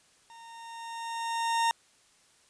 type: tone with level ramp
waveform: 40% pulse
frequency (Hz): 921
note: A#5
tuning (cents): -21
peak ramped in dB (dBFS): -48 to -22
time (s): 0.3-1.71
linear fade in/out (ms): 0
effects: white hiss -63 dBFS RMS until 2.49 s + resampled to 22050 Hz